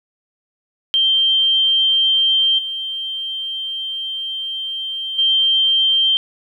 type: tone with level steps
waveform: sine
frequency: 3148 Hz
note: G7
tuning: 7 cents sharp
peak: -12 / -22 / -12 dBFS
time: 0.94-6.17 s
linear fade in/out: 0 ms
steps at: 2.58 / 5.18 s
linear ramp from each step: 10 ms
effects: 9-bit